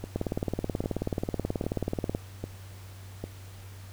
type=two click trains; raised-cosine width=2 ms; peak=-20 / -15 dBFS; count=5 / 38; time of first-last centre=0.04-3.24 / 0.16-2.149 s; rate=1.25 / 18.6 Hz; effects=added 96 Hz sine -43 dBFS peak until 3.92 s + pink hiss -52 dBFS RMS until 3.92 s